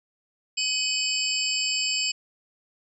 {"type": "tone cluster", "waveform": "sine", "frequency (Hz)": [2529, 2993, 4568, 5080, 7460], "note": ["D#7", "F#7", "D8", "D#8", "A#8"], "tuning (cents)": [28, 19, -49, 35, 0], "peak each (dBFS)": -30, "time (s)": [0.57, 2.12], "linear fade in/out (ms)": 10, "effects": []}